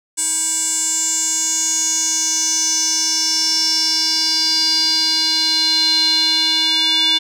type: tone with band-pass filter sweep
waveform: square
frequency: 318.8 Hz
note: D#4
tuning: 42 cents sharp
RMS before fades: -17 dBFS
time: 0.17-7.19 s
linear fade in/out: 20 ms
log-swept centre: 8100 to 3600 Hz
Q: 8
effects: none